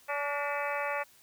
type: harmonic tone with a mistuned harmonic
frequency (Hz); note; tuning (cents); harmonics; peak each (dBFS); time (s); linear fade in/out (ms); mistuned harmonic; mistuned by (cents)
287.2; D4; -39; 2 / 3 / 4 / 5 / 6 / 7 / 8 / 9; -35 / -37 / -38 / -39 / -40 / -40 / -41 / -42; 0.08-1.04; 20; 6; +66
effects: white hiss -60 dBFS RMS until 1.22 s